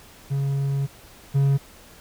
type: tone pair in turn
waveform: triangle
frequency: 138.59 / 138.59 Hz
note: C#3 / C#3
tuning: 0 / 0 cents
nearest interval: unison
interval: 0 cents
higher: neither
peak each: -19 / -14 dBFS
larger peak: second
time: 0.3-0.87 / 1.34-1.58 s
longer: first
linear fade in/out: 20 ms
effects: pink hiss -48 dBFS RMS until 2 s